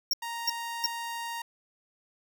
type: tone bursts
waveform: square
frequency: 5530 Hz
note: F8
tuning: 18 cents flat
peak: -24 dBFS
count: 3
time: 0.11-0.862 s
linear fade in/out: 2 ms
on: 24 ms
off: 340 ms
type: tone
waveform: sawtooth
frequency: 932.3 Hz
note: A#5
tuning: in tune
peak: -30 dBFS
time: 0.22-1.42 s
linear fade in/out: 5 ms
effects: none